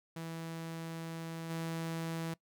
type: tone with level steps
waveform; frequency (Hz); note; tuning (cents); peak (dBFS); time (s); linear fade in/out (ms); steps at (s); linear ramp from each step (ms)
sawtooth; 164.2; E3; -6; -36 / -32; 0.16-2.34; 5; 1.49; 20
effects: noise-tail reverb RT60 0.1 s tail -21 dB re dry